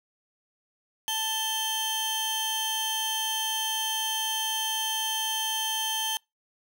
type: tone pair together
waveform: sawtooth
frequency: 880 / 3136 Hz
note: A5 / G7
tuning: 0 / 0 cents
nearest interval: octave + minor seventh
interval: 2200 cents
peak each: -29 / -25 dBFS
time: 1.08-6.17 s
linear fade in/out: 0 ms
effects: noise-tail reverb RT60 0.2 s tail -26 dB re dry